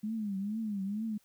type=tone with vibrato; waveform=sine; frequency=207.7 Hz; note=G#3; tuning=in tune; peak=-32 dBFS; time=0.03-1.18 s; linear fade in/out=10 ms; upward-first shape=triangle; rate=2.2 Hz; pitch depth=160 cents each way; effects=white hiss -69 dBFS RMS until 1.24 s